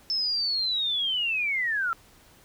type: linear sweep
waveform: sine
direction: down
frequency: 5300 to 1318.5 Hz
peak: -24 dBFS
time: 0.1-1.93 s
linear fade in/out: 0 ms
effects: pink hiss -56 dBFS RMS until 2.44 s